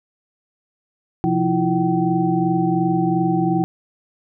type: tone cluster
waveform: sine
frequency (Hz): 128.8 / 173.4 / 323.1 / 345.9 / 765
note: C3 / F3 / E4 / F4 / G5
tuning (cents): -27 / -12 / -35 / -17 / -42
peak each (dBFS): -27 / -20 / -20 / -25 / -23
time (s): 1.24-3.64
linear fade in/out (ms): 0
effects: none